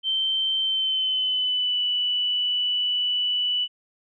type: tone with pitch glide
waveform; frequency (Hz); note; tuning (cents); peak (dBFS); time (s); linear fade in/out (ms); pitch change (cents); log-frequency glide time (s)
sine; 3112 to 2966; G7 to F#7; -13 to +4; -21; 0.03-3.68; 50; -83; 0.61-1.81
effects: none